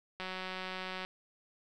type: click train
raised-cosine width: 0.3 ms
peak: -24 dBFS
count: 159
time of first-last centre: 0.2-1.049 s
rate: 186 Hz
effects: none